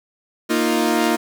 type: chord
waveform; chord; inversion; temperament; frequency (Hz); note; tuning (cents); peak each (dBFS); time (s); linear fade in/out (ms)
sawtooth; Bb suspended fourth; none; equal; 233.1 / 311.1 / 349.2; Bb3 / Eb4 / F4; 0 / 0 / 0; -17; 0.49-1.17; 20
effects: 8-bit